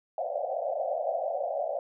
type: band-pass noise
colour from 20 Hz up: pink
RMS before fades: -31 dBFS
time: 0.18-1.79 s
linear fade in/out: 2 ms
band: 530 to 750 Hz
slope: 96 dB/octave
effects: none